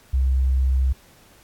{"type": "tone", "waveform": "sine", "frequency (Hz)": 65.41, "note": "C2", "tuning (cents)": 0, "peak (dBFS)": -16, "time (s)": [0.13, 0.93], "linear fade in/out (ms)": 10, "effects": ["pink hiss -53 dBFS RMS until 1.43 s", "AAC 64 kbps"]}